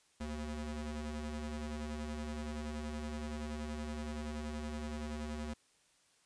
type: ring-modulated tone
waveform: 40% pulse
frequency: 150 Hz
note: D3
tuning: 37 cents sharp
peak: -35 dBFS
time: 0.2-5.54 s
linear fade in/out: 10 ms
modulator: 80.3 Hz
effects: white hiss -70 dBFS RMS until 6.25 s + resampled to 22050 Hz